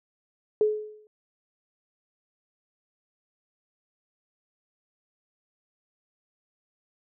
sine tone with exponential decay, 426.2 Hz, G#4, 45 cents sharp, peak -16 dBFS, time 0.61-1.07 s, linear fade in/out 1 ms, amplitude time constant 100 ms, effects none

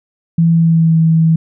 sine tone with pitch glide, 166.2 to 162.12 Hz, E3 to E3, +15 to -29 cents, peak -7 dBFS, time 0.38-1.36 s, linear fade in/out 5 ms, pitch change -44 cents, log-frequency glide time 0.51-0.97 s, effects none

